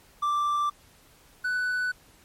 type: tone pair in turn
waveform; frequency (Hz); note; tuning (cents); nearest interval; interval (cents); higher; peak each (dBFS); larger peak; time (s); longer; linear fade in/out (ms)
triangle; 1175 / 1491.1; D6 / F#6; +1 / +13; major third; 412; second; -21 / -23; first; 0.22-0.7 / 1.44-1.92; neither; 10
effects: pink hiss -57 dBFS RMS until 2.24 s + MP3 64 kbps